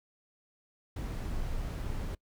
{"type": "noise", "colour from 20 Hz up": "brown", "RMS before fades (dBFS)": -35, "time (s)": [0.96, 2.15], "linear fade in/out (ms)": 5, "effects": ["noise-tail reverb RT60 0.1 s tail -23 dB re dry"]}